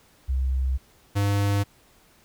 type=tone pair in turn; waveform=sine / square; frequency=65.3 / 100.8 Hz; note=C2 / G2; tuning=-3 / +49 cents; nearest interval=minor sixth; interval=752 cents; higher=second; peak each=-21 / -21 dBFS; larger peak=neither; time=0.28-0.78 / 1.15-1.64 s; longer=first; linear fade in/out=20 ms; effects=pink hiss -58 dBFS RMS until 2.24 s